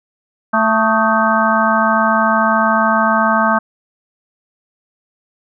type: harmonic tone with a mistuned harmonic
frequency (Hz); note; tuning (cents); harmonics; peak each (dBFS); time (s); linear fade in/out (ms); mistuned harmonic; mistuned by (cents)
221.6; A3; +13; 1 / 3 / 4 / 5 / 6 / 7; -18 / -18 / -18 / -18 / -18 / -18; 0.53-3.59; 10; 6; -97
effects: none